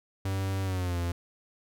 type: tone with pitch glide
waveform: 45% pulse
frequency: 96.4 to 86.38 Hz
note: G2 to F2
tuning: -28 to -18 cents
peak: -28 dBFS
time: 0.25-1.12 s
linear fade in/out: 5 ms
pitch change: -190 cents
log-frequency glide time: 0.63-0.98 s
effects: none